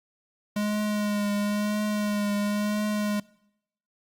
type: tone with vibrato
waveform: square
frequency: 207.7 Hz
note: G#3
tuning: in tune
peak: -25 dBFS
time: 0.56-3.2 s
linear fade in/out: 5 ms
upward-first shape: triangle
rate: 0.98 Hz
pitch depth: 28 cents each way
effects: noise-tail reverb RT60 0.8 s tail -23 dB re dry + Opus 48 kbps